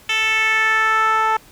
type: tone with band-pass filter sweep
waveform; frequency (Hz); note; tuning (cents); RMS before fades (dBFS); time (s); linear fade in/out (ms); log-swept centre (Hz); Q
10% pulse; 440; A4; 0; -17; 0.09-1.37; 5; 3000 to 1000; 2.6
effects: pink hiss -47 dBFS RMS until 1.51 s